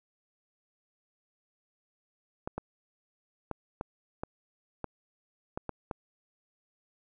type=clicks; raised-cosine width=1 ms; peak=-20 dBFS; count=9; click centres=2.475 / 2.58 / 3.513 / 3.811 / 4.235 / 4.843 / 5.575 / 5.693 / 5.912 s; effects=none